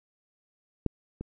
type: clicks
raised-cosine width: 3 ms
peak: -13 / -23 dBFS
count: 2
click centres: 0.863 / 1.21 s
effects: none